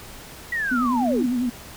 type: linear sweep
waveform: sine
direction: down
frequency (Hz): 1963 to 228.6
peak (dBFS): -22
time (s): 0.52-1.26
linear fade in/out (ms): 5
type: tone with vibrato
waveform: sine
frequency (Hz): 246.9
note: B3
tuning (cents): 0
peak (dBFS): -20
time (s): 0.71-1.5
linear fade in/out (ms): 10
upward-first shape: sine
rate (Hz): 10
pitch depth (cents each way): 66
effects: pink hiss -41 dBFS RMS until 1.76 s